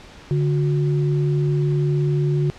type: tone pair together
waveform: sine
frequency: 145.37 / 362.3 Hz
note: D3 / F#4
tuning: -17 / -36 cents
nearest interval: octave + major third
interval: 1581 cents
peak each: -17 / -25 dBFS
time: 0.31-2.5 s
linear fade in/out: 0 ms
effects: pink hiss -43 dBFS RMS until 2.58 s + low-pass 5000 Hz 12 dB/octave